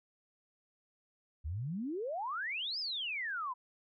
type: exponential two-way sweep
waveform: sine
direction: up then down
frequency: 69.3 to 5274 to 966 Hz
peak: -35 dBFS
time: 1.44-3.54 s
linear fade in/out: 20 ms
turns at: 2.79 s
effects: none